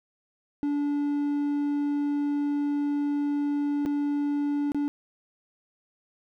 triangle tone with dropouts, 289.1 Hz, D4, 27 cents flat, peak -22 dBFS, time 0.63-4.88 s, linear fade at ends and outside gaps 0 ms, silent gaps 3.852-3.86 / 4.719-4.746 s, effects none

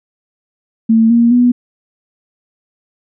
sine tone with pitch steps, 224.9 / 234.6 / 244.7 Hz, A3 / A#3 / B3, +38 / +11 / -16 cents, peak -6 dBFS, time 0.89-1.52 s, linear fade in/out 10 ms, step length 210 ms, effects none

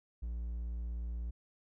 triangle tone, 58.27 Hz, A#1, in tune, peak -34 dBFS, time 0.22-1.31 s, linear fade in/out 10 ms, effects none

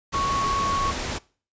sine tone in noise, 1108.7 Hz, C#6, in tune, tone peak -22 dBFS, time 0.13-0.92 s, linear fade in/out 20 ms, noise pink, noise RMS -29 dBFS, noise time 0.12-1.19 s, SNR +4 dB, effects noise-tail reverb RT60 0.4 s tail -22 dB re dry + resampled to 16000 Hz

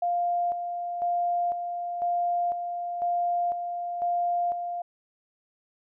sine tone with tremolo, 700 Hz, F5, 4 cents sharp, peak -23 dBFS, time 0.02-4.82 s, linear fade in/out 5 ms, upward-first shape square, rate 1 Hz, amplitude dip 50%, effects none

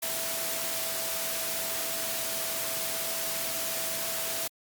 sine tone in noise, 659.3 Hz, E5, in tune, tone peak -40 dBFS, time 0.02-4.48 s, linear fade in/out 10 ms, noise white, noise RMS -32 dBFS, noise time 0.02-4.48 s, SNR -11 dB, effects high-pass 100 Hz 12 dB/octave + Opus 48 kbps

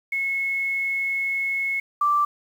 sine tone pair in turn, 2184 / 1172.4 Hz, C#7 / D6, -26 / -3 cents, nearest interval major seventh, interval 1077 cents, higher first, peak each -22 / -17 dBFS, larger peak second, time 0.12-1.8 / 2.01-2.25 s, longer first, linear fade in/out 5 ms, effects 8-bit

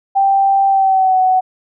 sine tone with pitch glide, 784 to 746.4 Hz, G5 to F#5, 0 to +15 cents, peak -9 dBFS, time 0.15-1.41 s, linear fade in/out 20 ms, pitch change -85 cents, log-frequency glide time 0.68-1.19 s, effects none

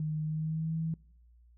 sine tone with pitch glide, 154.3 to 161.6 Hz, D#3 to E3, -14 to -34 cents, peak -30 dBFS, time 0-0.94 s, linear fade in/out 2 ms, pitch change +80 cents, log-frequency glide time 0.24-0.75 s, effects noise-tail reverb RT60 0.8 s tail -25 dB re dry + added 59 Hz sine -57 dBFS peak until 1.57 s

